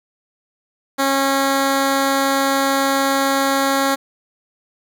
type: tone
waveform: 10% pulse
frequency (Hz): 273.1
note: C#4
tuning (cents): -26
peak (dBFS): -7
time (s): 0.98-3.96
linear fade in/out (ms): 20
effects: none